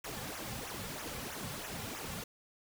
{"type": "noise with flanger", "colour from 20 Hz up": "pink", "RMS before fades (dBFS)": -42, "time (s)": [0.04, 2.24], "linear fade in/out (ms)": 5, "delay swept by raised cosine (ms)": [0.22, 3.22], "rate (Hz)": 3.1, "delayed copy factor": -0.75, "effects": []}